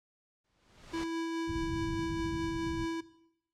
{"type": "noise with exponential growth", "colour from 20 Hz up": "pink", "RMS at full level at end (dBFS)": -41, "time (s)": [0.44, 1.04], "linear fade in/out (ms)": 5, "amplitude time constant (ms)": 130}
{"type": "tone with tremolo", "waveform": "square", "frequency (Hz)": 329.6, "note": "E4", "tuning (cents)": 0, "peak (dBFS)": -33, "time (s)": [0.93, 3.01], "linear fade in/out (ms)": 10, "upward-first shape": "sine", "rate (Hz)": 4.8, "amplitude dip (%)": 25}
{"type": "low-pass noise", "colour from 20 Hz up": "white", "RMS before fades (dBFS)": -40, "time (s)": [1.47, 2.86], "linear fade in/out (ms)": 20, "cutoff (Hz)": 160, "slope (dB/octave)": 24}
{"effects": ["noise-tail reverb RT60 0.8 s tail -17 dB re dry", "low-pass 6000 Hz 12 dB/octave"]}